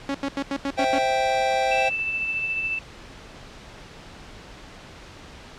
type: tone bursts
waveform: sawtooth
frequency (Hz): 277.2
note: C#4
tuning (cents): 0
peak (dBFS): -20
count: 7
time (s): 0.09-0.986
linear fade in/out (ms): 2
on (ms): 56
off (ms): 84
type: chord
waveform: square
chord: C major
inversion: none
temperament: equal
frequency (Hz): 523.3 / 659.3 / 784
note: C5 / E5 / G5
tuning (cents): 0 / 0 / 0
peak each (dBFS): -26 / -28 / -23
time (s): 0.77-1.9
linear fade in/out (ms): 20
type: tone with tremolo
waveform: sine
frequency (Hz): 2648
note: E7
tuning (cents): +7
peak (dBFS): -22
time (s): 1.71-2.79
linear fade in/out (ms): 5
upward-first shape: sine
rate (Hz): 14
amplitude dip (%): 35
effects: pink hiss -43 dBFS RMS until 5.58 s + low-pass 5000 Hz 12 dB/octave